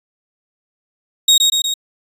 30% pulse tone with echo, 3761 Hz, A#7, 15 cents sharp, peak -5 dBFS, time 1.28-1.38 s, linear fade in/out 5 ms, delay 120 ms, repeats 3, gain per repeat -3 dB, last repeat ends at 1.74 s, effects resampled to 32000 Hz

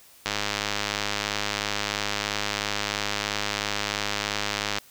click train, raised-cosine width 0.2 ms, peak -8 dBFS, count 467, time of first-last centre 0.26-4.784 s, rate 103 Hz, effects white hiss -53 dBFS RMS until 4.9 s

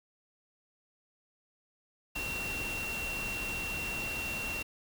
sine tone in noise, 2735 Hz, F7, 37 cents flat, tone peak -35 dBFS, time 2.15-4.63 s, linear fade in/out 10 ms, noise pink, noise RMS -40 dBFS, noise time 2.15-4.63 s, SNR +2 dB, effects none

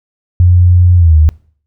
sine tone with pitch glide, 89 to 77.48 Hz, F2 to D#2, +33 to -7 cents, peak -3 dBFS, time 0.4-1.29 s, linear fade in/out 0 ms, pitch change -240 cents, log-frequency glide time 0.97-1.16 s, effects noise-tail reverb RT60 0.5 s tail -23 dB re dry

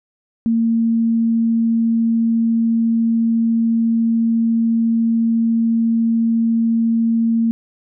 sine tone, 228.5 Hz, A#3, 34 cents flat, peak -13 dBFS, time 0.46-7.51 s, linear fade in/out 0 ms, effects none

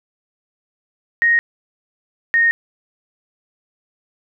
sine tone pair in turn, 1868 / 1851.9 Hz, A#6 / A#6, +3 / -12 cents, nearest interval unison, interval 15 cents, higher first, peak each -11 dBFS, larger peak neither, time 1.22-1.39 / 2.34-2.51 s, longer neither, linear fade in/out 0 ms, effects none

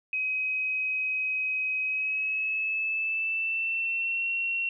sine tone with pitch glide, 2531 to 2728 Hz, D#7 to F7, +29 to -41 cents, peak -26 dBFS, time 0.13-4.69 s, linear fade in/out 2 ms, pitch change +130 cents, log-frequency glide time 1.82-4.28 s, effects none

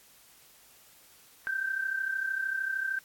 sine tone pair together, 1534.8 / 1568 Hz, G6 / G6, -37 / 0 cents, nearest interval unison, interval 37 cents, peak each -35 / -30 dBFS, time 1.47-2.99 s, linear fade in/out 0 ms, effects white hiss -58 dBFS RMS until 3.04 s + AAC 64 kbps

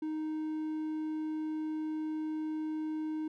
triangle tone, 311.1 Hz, D#4, in tune, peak -31 dBFS, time 0.02-3.28 s, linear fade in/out 5 ms, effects none

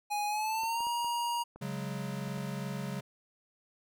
square tone with pitch glide, 830 to 947.9 Hz, G#5 to A#5, -1 to +29 cents, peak -31 dBFS, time 0.1-1.44 s, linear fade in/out 20 ms, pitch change +230 cents, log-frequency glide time 0.27-0.86 s
clicks, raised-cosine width 1 ms, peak -35 dBFS, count 7, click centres 0.635 / 0.806 / 0.869 / 1.046 / 1.56 / 2.28 / 2.378 s
square chord, C# suspended fourth, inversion none, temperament equal, 138.59 / 185 / 207.7 Hz, C#3 / F#3 / G#3, 0 / 0 / 0 cents, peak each -39 / -40 / -42 dBFS, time 1.61-3.01 s, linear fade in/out 10 ms
effects none

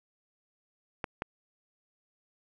clicks, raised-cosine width 0.5 ms, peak -17 dBFS, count 2, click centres 1.042 / 1.221 s, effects none

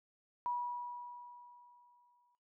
sine tone with exponential decay, 971 Hz, B5, 30 cents flat, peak -33 dBFS, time 0.46-2.35 s, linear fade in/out 0 ms, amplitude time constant 410 ms, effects noise-tail reverb RT60 0.2 s tail -17 dB re dry

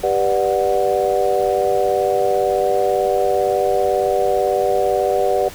sine chord, G major seventh, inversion none, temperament just, 392 / 490 / 588 / 735 Hz, G4 / B4 / D5 / F#5, 0 / -14 / +2 / -12 cents, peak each -20 dBFS, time 0.03-5.49 s, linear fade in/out 10 ms, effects pink hiss -36 dBFS RMS until 5.54 s

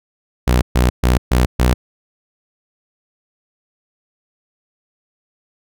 sawtooth tone bursts, 61.74 Hz, B1, in tune, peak -7 dBFS, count 5, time 0.47-1.74 s, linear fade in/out 10 ms, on 150 ms, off 130 ms, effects none

